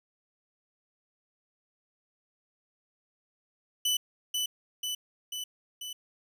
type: tone with echo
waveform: sawtooth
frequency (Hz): 2988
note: F#7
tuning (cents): +16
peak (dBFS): -22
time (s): 3.85-3.97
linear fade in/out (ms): 5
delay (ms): 490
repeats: 4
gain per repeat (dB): -3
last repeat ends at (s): 5.93
effects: none